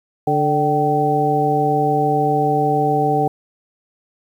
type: harmonic tone with a mistuned harmonic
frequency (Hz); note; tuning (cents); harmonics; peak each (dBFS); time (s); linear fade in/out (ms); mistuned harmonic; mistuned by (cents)
146.83; D3; 0; 1 / 2 / 3 / 4 / 5; -22 / -23 / -20 / -27 / -17; 0.27-3.28; 5; 5; +79
effects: 8-bit